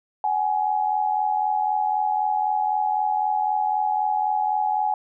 sine tone pair together, 755 / 838.9 Hz, F#5 / G#5, +35 / +17 cents, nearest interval major second, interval 182 cents, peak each -25 / -21 dBFS, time 0.24-4.94 s, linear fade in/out 2 ms, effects none

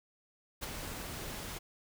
pink noise with ADSR envelope, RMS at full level -36 dBFS, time 0.61-1.59 s, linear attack 27 ms, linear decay 14 ms, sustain -6 dB, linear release 16 ms, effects none

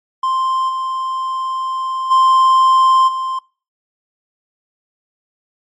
triangle tone with level steps, 1047 Hz, C6, 1 cent sharp, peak -12 / -16 / -6 / -16 dBFS, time 0.23-3.39 s, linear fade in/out 5 ms, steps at 0.68 / 2.1 / 3.07 s, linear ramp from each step 20 ms, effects noise-tail reverb RT60 0.4 s tail -26 dB re dry + MP3 48 kbps

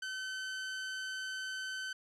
sawtooth tone, 1528 Hz, G6, 45 cents flat, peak -34 dBFS, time 0.02-1.93 s, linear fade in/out 5 ms, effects low-pass 7000 Hz 12 dB/octave

